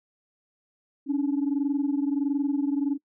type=tone pair together; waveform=sine; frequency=277.2 / 298.7 Hz; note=C#4 / D4; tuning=0 / +29 cents; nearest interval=minor second; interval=129 cents; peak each=-23 / -26 dBFS; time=1.06-2.98 s; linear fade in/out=50 ms; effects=noise-tail reverb RT60 0.1 s tail -23 dB re dry + tanh soft clip ceiling -18 dBFS